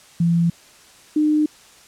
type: tone pair in turn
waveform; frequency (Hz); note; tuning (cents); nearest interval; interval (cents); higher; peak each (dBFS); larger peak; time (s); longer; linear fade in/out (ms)
sine; 169.4 / 303.7; E3 / D#4; +48 / -42; minor seventh; 1010; second; -14 / -14; neither; 0.2-0.5 / 1.16-1.46; neither; 5
effects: white hiss -48 dBFS RMS until 1.87 s + low-pass 9000 Hz 12 dB/octave